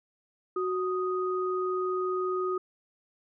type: tone pair together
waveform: sine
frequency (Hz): 370 / 1244.5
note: F#4 / D#6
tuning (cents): 0 / 0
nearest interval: octave + major sixth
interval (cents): 2100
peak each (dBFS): -28 / -32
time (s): 0.56-2.58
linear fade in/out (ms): 5
effects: none